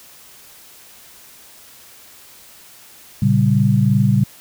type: chord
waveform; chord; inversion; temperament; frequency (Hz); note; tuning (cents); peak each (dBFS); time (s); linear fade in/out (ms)
sine; G diminished; first; equal with one note detuned; 115.74 / 138.59 / 196; Bb2 / Db3 / G3; -12 / 0 / 0; -16; 3.22-4.24; 5
effects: white hiss -44 dBFS RMS until 4.4 s